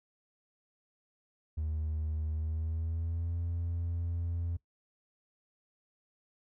triangle tone with pitch glide, 77.78 to 85.31 Hz, D#2 to F2, 0 to -40 cents, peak -29 dBFS, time 1.57-4.57 s, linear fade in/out 10 ms, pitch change +160 cents, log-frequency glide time 2.31-3.36 s, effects noise-tail reverb RT60 0.1 s tail -20 dB re dry + tanh soft clip ceiling -25 dBFS

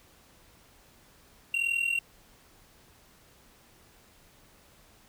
triangle tone with amplitude modulation, 2751 Hz, F7, 27 cents flat, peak -21 dBFS, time 1.54-1.99 s, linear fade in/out 2 ms, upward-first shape sine, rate 41.3 Hz, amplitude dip 75%, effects pink hiss -59 dBFS RMS until 5.08 s

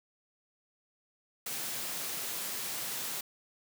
white high-pass noise, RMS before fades -37 dBFS, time 1.46-3.21 s, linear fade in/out 5 ms, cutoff 110 Hz, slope 24 dB/octave, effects none

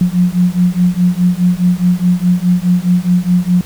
sine beating tone pair, 176.5 / 181.3 Hz, F3 / F#3, +19 / -35 cents, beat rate 4.8 Hz, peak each -12 dBFS, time 0.01-3.61 s, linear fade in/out 2 ms, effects pink hiss -35 dBFS RMS until 3.65 s

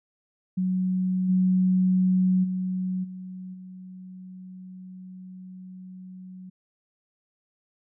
sine tone with level steps, 185 Hz, F#3, in tune, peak -22 / -18 / -25 / -35 / -39 dBFS, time 0.57-6.5 s, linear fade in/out 10 ms, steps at 1.28 / 2.43 / 3.03 / 3.53 s, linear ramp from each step 20 ms, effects none

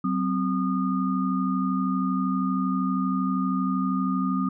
sine tone cluster, 188.3 / 261 / 1224 Hz, F#3 / C4 / D#6, +31 / -4 / -29 cents, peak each -25 / -26 / -30 dBFS, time 0.04-4.49 s, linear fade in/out 5 ms, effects none

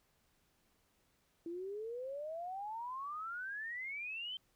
sine exponential sweep, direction up, 329.6 to 3136 Hz, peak -40 dBFS, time 1.46-4.37 s, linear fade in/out 2 ms, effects pink hiss -75 dBFS RMS until 4.55 s

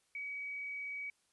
sine tone, 2269 Hz, C#7, 40 cents sharp, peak -39 dBFS, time 0.15-1.1 s, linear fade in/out 2 ms, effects white hiss -75 dBFS RMS until 1.32 s + resampled to 24000 Hz

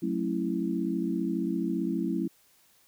sine chord, F# minor seventh, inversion none, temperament equal with one note detuned, 185 / 220 / 271.8 / 329.6 Hz, F#3 / A3 / C#4 / E4, 0 / 0 / -34 / 0 cents, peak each -32 / -33 / -33 / -31 dBFS, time 0.02-2.28 s, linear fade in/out 10 ms, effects white hiss -63 dBFS RMS until 2.87 s

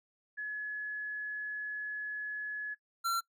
sine / square tone pair in turn, 1699 / 1362.6 Hz, G#6 / F6, +39 / -43 cents, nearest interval major third, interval 382 cents, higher first, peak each -35 / -30 dBFS, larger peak second, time 0.37-2.75 / 3.04-3.21 s, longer first, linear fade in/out 20 ms, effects noise-tail reverb RT60 0.1 s tail -23 dB re dry

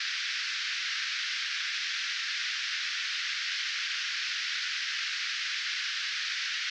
pink band-pass noise, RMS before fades -33 dBFS, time 0-6.7 s, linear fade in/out 5 ms, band 1500 to 5600 Hz, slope 48 dB/octave, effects none

